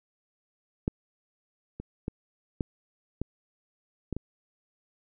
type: clicks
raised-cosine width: 3 ms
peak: -13 / -24 / -18 / -15 / -17 / -18 / -20 dBFS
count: 7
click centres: 0.879 / 1.8 / 2.081 / 2.608 / 3.216 / 4.127 / 4.166 s
effects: none